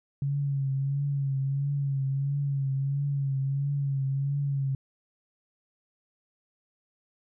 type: tone with vibrato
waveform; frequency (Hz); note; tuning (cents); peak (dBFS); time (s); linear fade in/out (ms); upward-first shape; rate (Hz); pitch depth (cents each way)
sine; 138.59; C#3; 0; -25; 0.22-4.75; 2; triangle; 1.5; 53
effects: none